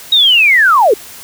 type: linear sweep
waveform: sine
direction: down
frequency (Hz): 3820 to 370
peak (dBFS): -5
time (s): 0.12-0.94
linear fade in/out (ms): 5
effects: white hiss -33 dBFS RMS until 1.23 s